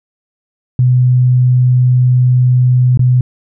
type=tone with dropouts; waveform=sine; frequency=125.7 Hz; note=B2; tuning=31 cents sharp; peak=-6 dBFS; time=0.79-3.21 s; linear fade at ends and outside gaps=2 ms; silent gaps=2.974-2.993 s; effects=none